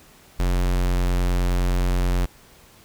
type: tone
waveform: square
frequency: 44.78 Hz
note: F1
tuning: 44 cents sharp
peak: -19 dBFS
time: 0.39-2.26 s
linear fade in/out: 10 ms
effects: pink hiss -51 dBFS RMS until 2.84 s